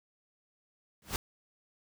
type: noise with exponential growth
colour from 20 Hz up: pink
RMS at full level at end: -28 dBFS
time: 1.02-1.16 s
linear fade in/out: 1 ms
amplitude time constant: 29 ms
effects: none